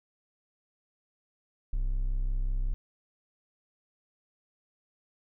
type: tone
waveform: triangle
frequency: 32.7 Hz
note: C1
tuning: in tune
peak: -24 dBFS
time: 1.73-2.74 s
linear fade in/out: 0 ms
effects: none